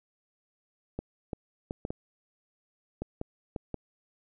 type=clicks; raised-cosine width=2 ms; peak=-20 dBFS; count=9; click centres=0.99 / 1.332 / 1.709 / 1.851 / 1.905 / 3.02 / 3.214 / 3.562 / 3.743 s; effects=none